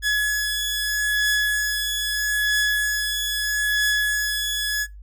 sawtooth beating tone pair, 1694 / 1694.78 Hz, G#6 / G#6, +34 / +35 cents, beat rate 0.78 Hz, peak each -18 / -23 dBFS, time 0.02-4.87 s, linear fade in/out 50 ms, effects noise-tail reverb RT60 0.2 s tail -22 dB re dry + added 50 Hz sine -38 dBFS peak until 5.02 s

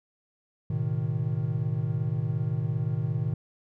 triangle chord, A diminished, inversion none, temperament equal with one note detuned, 110 / 127.46 / 155.56 Hz, A2 / C3 / Eb3, 0 / -45 / 0 cents, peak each -28 dBFS, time 0.7-3.34 s, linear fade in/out 5 ms, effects none

